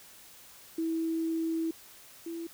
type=tone pair in turn; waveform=sine; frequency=326 / 333.8 Hz; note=E4 / E4; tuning=-19 / +22 cents; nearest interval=unison; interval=41 cents; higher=second; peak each=-28 / -35 dBFS; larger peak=first; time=0.78-1.71 / 2.26-2.47 s; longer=first; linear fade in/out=5 ms; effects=white hiss -53 dBFS RMS until 2.53 s